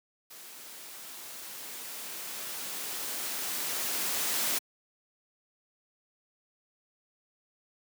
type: noise with level ramp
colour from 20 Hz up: white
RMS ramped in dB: -48 to -29 dBFS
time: 0.3-4.59 s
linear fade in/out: 10 ms
effects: high-pass 200 Hz 12 dB/octave